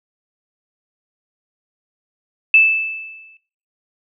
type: tone with exponential decay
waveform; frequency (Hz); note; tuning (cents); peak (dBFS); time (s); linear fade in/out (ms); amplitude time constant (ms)
sine; 2632; E7; -3; -5; 2.54-3.37; 2; 180
effects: noise-tail reverb RT60 0.4 s tail -19 dB re dry